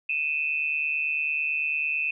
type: tone pair together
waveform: sine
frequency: 2500 / 2649 Hz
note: D#7 / E7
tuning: +8 / +8 cents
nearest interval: minor second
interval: 100 cents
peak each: -27 dBFS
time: 0.09-2.11 s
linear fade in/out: 5 ms
effects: none